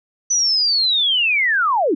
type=linear sweep; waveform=sine; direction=down; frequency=6020 to 250.2 Hz; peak=-14 dBFS; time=0.3-1.95 s; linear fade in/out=10 ms; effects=none